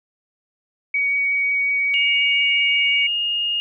sine tone with vibrato, 2252 Hz, C#7, 27 cents sharp, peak -17 dBFS, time 0.94-3.07 s, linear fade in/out 5 ms, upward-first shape triangle, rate 5.6 Hz, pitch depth 8 cents each way
sine tone, 2845 Hz, F7, 31 cents sharp, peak -19 dBFS, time 1.94-3.6 s, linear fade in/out 0 ms
effects none

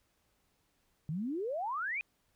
sine exponential sweep, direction up, 145.3 to 2526 Hz, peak -33 dBFS, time 1.09-2.01 s, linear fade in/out 0 ms, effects pink hiss -75 dBFS RMS until 2.35 s

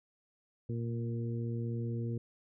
harmonic tone with a mistuned harmonic, 116.54 Hz, A#2, in tune, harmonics 1 / 2 / 3 / 4, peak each -34 / -40 / -44 / -46 dBFS, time 0.69-2.18 s, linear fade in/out 5 ms, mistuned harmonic 1, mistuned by +18 cents, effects none

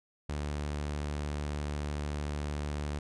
sawtooth tone, 73.6 Hz, D2, 4 cents sharp, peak -29 dBFS, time 0.29-2.99 s, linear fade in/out 5 ms, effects resampled to 22050 Hz

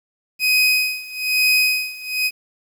30% pulse tone with tremolo, 2511 Hz, D#7, 15 cents sharp, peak -10 dBFS, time 0.39-2.31 s, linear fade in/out 50 ms, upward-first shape sine, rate 1.1 Hz, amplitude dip 90%, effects 8-bit

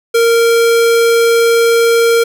square tone, 463.4 Hz, A#4, 10 cents flat, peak -8 dBFS, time 0.14-2.24 s, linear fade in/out 10 ms, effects none

